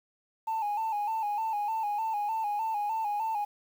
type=tone with vibrato; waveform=sine; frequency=858 Hz; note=A5; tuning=44 cents flat; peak=-26 dBFS; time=0.47-3.45 s; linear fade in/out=10 ms; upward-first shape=square; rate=3.3 Hz; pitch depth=65 cents each way; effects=tanh soft clip ceiling -26 dBFS + 9-bit